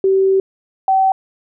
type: tone pair in turn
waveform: sine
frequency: 384.7 / 766.5 Hz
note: G4 / G5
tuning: -33 / -39 cents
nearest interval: octave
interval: 1194 cents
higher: second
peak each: -10 dBFS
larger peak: neither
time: 0.04-0.4 / 0.88-1.12 s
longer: first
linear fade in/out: 2 ms
effects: none